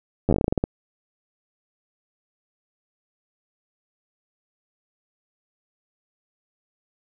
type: slowing click train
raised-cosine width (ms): 2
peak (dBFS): -7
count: 13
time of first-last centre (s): 0.29-0.639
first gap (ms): 10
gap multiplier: 1.18
effects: none